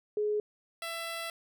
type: tone pair in turn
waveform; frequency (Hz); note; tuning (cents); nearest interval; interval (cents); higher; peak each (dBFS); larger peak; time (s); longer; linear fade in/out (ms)
sine / 10% pulse; 420.4 / 667.3; G#4 / E5; +21 / +21; minor sixth; 800; second; -27; neither; 0.17-0.4 / 0.82-1.3; second; 2
effects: none